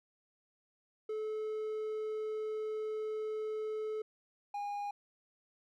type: tone pair in turn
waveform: triangle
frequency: 432.3 / 816.1 Hz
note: A4 / G#5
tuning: -31 / -31 cents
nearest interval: major seventh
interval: 1100 cents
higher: second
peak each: -33 / -34 dBFS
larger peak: first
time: 1.09-4.02 / 4.54-4.91 s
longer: first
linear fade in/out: 5 ms
effects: none